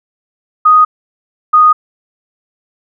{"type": "tone pair in turn", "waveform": "sine", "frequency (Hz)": [1244.5, 1238.7], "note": ["D#6", "D#6"], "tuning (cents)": [0, -8], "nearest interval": "unison", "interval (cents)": 8, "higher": "first", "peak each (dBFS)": -3, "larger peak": "neither", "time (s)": [[0.65, 0.85], [1.53, 1.73]], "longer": "neither", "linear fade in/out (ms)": 10, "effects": []}